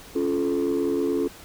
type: chord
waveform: sine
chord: Db augmented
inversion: none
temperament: just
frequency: 277.2 / 346.5 / 433.1 Hz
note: Db4 / F4 / A4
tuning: 0 / -14 / -27 cents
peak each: -24 dBFS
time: 0.15-1.28 s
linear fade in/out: 10 ms
effects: tanh soft clip ceiling -17 dBFS + pink hiss -45 dBFS RMS until 1.44 s